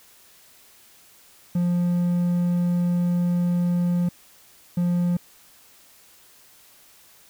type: tone bursts at uneven times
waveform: triangle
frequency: 175.5 Hz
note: F3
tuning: 9 cents sharp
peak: -17 dBFS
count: 2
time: 1.55-4.09 / 4.77-5.17 s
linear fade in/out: 5 ms
effects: white hiss -53 dBFS RMS until 7.29 s